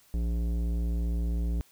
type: tone with tanh clipping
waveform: sine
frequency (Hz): 57.7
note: A#1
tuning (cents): -17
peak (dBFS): -28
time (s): 0.14-1.61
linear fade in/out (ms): 0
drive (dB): 14
effects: white hiss -61 dBFS RMS until 1.71 s